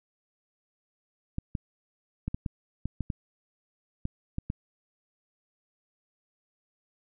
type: clicks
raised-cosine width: 5 ms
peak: -18 dBFS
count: 11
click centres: 1.384 / 1.552 / 2.28 / 2.345 / 2.462 / 2.856 / 3.007 / 3.102 / 4.054 / 4.384 / 4.501 s
effects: none